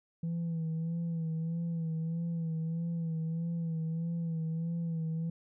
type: tone with vibrato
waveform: sine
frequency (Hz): 164.81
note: E3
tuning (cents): 0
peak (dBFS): -29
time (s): 0.23-5.3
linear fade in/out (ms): 5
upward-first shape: sine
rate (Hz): 1.6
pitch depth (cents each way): 45
effects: tanh soft clip ceiling -30 dBFS